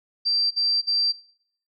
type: tone bursts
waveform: sine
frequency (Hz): 4699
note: D8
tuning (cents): 0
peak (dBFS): -19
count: 3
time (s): 0.25-1.126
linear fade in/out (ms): 20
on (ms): 260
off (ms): 48
effects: noise-tail reverb RT60 0.6 s tail -20 dB re dry